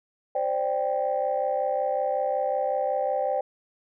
sine chord, C suspended second, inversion none, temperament just, 523.3 / 588.7 / 784.9 Hz, C5 / D5 / G5, 0 / +4 / +2 cents, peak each -27 dBFS, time 0.35-3.41 s, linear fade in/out 5 ms, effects tanh soft clip ceiling -15 dBFS

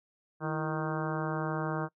harmonic tone with a mistuned harmonic, 155.56 Hz, D#3, in tune, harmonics 1 / 2 / 3 / 4 / 5 / 6 / 7 / 8 / 9 / 10, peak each -34 / -37 / -39 / -40 / -41 / -42 / -42 / -43 / -44 / -44 dBFS, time 0.4-1.89 s, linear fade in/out 50 ms, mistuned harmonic 2, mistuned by +87 cents, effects noise-tail reverb RT60 0.1 s tail -23 dB re dry

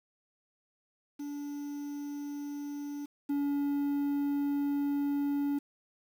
triangle tone pair in turn, 288.3 / 285 Hz, D4 / C#4, -32 / +48 cents, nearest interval unison, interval 20 cents, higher first, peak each -34 / -26 dBFS, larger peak second, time 1.19-3.06 / 3.29-5.59 s, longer second, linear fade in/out 10 ms, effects 9-bit

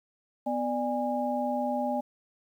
sine tone cluster, 249.2 / 594 / 820 Hz, B3 / D5 / G#5, +16 / +20 / -22 cents, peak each -31 dBFS, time 0.46-2.01 s, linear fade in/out 10 ms, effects 10-bit

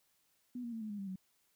sine tone with pitch steps, 246.9 / 235.9 / 225.4 / 215.3 / 205.7 / 196.53 / 187.76 Hz, B3 / A#3 / A3 / A3 / G#3 / G3 / F#3, 0 / +21 / +42 / -37 / -16 / +5 / +26 cents, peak -39 dBFS, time 0.55-1.159 s, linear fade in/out 5 ms, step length 87 ms, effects white hiss -75 dBFS RMS until 1.55 s

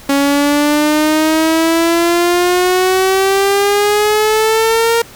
sawtooth exponential sweep, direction up, 277.2 to 466.2 Hz, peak -6 dBFS, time 0.09-5.02 s, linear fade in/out 5 ms, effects pink hiss -37 dBFS RMS until 5.15 s

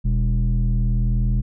square tone with low-pass filter, 40.38 Hz, E1, 35 cents flat, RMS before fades -19 dBFS, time 0.04-1.42 s, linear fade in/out 20 ms, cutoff 160 Hz, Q 9.1, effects none

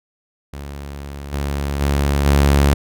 sawtooth tone with level steps, 70.7 Hz, C#2, 35 cents sharp, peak -25 / -16 / -11 / -7 dBFS, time 0.53-2.74 s, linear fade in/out 5 ms, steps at 1.32 / 1.8 / 2.25 s, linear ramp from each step 20 ms, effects none

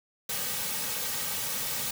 white noise with comb filter, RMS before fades -32 dBFS, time 0.29-1.91 s, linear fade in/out 5 ms, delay 2.9 ms, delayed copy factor -0.7, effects none

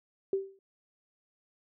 sine tone with exponential decay, 388.7 Hz, G4, 15 cents flat, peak -23 dBFS, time 0.33-0.59 s, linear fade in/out 2 ms, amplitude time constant 55 ms, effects none

